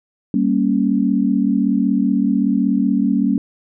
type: chord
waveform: sine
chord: G diminished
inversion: none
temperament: equal with one note detuned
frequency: 196 / 232.1 / 277.2 Hz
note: G3 / Bb3 / Db4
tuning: 0 / -7 / 0 cents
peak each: -18 dBFS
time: 0.34-3.38 s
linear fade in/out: 2 ms
effects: none